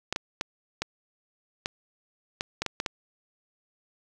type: clicks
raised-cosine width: 0.2 ms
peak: -11 dBFS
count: 10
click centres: 0.126 / 0.161 / 0.411 / 0.82 / 1.659 / 2.409 / 2.62 / 2.663 / 2.801 / 2.862 s
effects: none